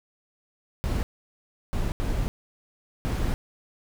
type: noise bursts at uneven times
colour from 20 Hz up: brown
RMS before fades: -26 dBFS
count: 4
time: 0.84-1.03 / 1.73-1.92 / 2-2.28 / 3.05-3.34 s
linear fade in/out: 0 ms
effects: none